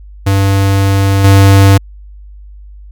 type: tone with level steps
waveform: square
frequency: 98 Hz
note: G2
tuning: in tune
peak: -8 / -3 dBFS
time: 0.26-1.78 s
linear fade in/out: 10 ms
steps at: 1.24 s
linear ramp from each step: 5 ms
effects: added 50 Hz sine -30 dBFS peak until 2.91 s